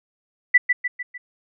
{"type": "tone with echo", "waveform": "sine", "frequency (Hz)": 1975.5, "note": "B6", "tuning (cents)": 0, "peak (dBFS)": -8, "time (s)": [0.54, 0.58], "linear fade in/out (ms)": 10, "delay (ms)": 150, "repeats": 4, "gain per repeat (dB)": -6, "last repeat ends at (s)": 1.18, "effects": []}